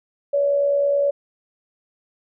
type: tone with amplitude modulation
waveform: sine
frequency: 568 Hz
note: C#5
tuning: 42 cents sharp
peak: -14 dBFS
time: 0.33-1.11 s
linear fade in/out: 10 ms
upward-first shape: sine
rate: 69.6 Hz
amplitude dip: 40%
effects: none